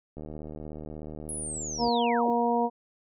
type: click train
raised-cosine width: 2 ms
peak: -27 dBFS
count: 132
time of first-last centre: 0.17-1.88 s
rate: 76.6 Hz
type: linear sweep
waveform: sine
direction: down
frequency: 10710 to 189.4 Hz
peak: -33 dBFS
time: 1.29-2.3 s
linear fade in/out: 0 ms
type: harmonic tone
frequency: 236.8 Hz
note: A#3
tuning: 27 cents sharp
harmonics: 1 / 2 / 3 / 4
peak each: -28 / -28 / -28 / -28 dBFS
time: 1.78-2.7 s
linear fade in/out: 50 ms
effects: none